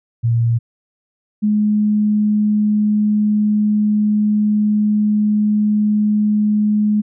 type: tone pair in turn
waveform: sine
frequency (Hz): 116.54 / 210.4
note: A#2 / G#3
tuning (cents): 0 / +23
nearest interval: minor seventh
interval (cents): 1023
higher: second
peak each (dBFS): -12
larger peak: neither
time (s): 0.23-0.59 / 1.42-7.02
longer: second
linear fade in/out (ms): 20
effects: none